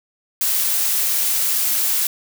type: noise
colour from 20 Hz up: blue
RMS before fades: -19 dBFS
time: 0.41-2.07 s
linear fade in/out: 2 ms
effects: none